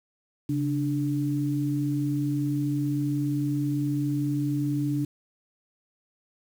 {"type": "tone pair together", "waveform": "sine", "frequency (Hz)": [138.59, 293.7], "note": ["C#3", "D4"], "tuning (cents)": [0, 0], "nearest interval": "octave + minor second", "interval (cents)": 1300, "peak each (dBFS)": [-27, -26], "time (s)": [0.49, 5.05], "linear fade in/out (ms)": 5, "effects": ["8-bit"]}